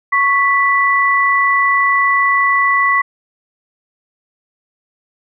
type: tone pair together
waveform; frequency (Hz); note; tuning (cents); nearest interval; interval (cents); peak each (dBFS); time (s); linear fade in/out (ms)
sine; 1108.7 / 1975.5; C#6 / B6; 0 / 0; minor seventh; 1000; -13; 0.12-3.02; 10
effects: none